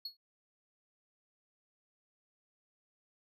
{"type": "tone with exponential decay", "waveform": "triangle", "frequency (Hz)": 4340, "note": "C#8", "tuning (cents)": -37, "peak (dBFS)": -34, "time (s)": [0.05, 0.17], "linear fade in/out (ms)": 5, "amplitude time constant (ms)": 25, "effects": []}